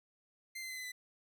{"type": "tone with pitch steps", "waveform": "sawtooth", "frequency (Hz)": [2086, 2064, 2043, 2022, 2001], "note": ["C7", "C7", "C7", "B6", "B6"], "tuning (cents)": [-6, -24, -42, 40, 22], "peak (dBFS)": -38, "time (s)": [0.55, 0.92], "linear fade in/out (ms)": 10, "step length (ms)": 74, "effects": []}